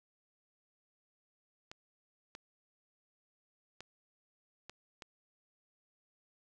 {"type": "clicks", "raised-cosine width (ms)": 0.2, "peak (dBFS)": -29, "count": 5, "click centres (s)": [1.715, 2.351, 3.806, 4.696, 5.022], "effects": []}